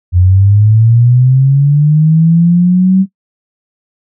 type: linear sweep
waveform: sine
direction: up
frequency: 87.31 to 192.5 Hz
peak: -4 dBFS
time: 0.12-3.06 s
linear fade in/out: 50 ms
effects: noise-tail reverb RT60 0.1 s tail -18 dB re dry